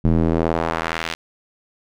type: tone with band-pass filter sweep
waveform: square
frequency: 41 Hz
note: E1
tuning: 9 cents flat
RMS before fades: -20 dBFS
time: 0.04-1.15 s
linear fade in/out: 10 ms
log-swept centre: 170 to 3200 Hz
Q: 1
effects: none